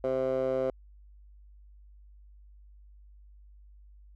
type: tone with band-pass filter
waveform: 15% pulse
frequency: 131.1 Hz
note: C3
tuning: 4 cents sharp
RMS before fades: -29 dBFS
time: 0.04-0.7 s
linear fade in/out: 2 ms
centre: 560 Hz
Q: 3.4
effects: added 50 Hz sine -51 dBFS peak until 4.15 s